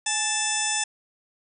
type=harmonic tone with a mistuned harmonic; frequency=880 Hz; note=A5; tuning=in tune; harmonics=1 / 2 / 3 / 4 / 6 / 7 / 8 / 9 / 10; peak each=-32 / -32 / -32 / -32 / -32 / -32 / -32 / -32 / -32 dBFS; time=0.06-0.84 s; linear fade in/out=5 ms; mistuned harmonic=1; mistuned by=-78 cents; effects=none